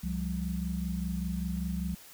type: tone cluster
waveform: sine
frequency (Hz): 67.2 / 175.6 / 200.7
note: C2 / F3 / G3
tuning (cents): +47 / +10 / +41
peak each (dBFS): -35 / -33 / -37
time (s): 0.03-1.95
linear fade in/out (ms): 10
effects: white hiss -52 dBFS RMS until 2.13 s